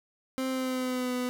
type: tone with pitch glide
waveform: 30% pulse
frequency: 261.6 to 249.4 Hz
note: C4 to B3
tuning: 0 to +17 cents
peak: -26 dBFS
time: 0.38-1.29 s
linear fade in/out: 0 ms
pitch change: -83 cents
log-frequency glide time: 0.49-1.14 s
effects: none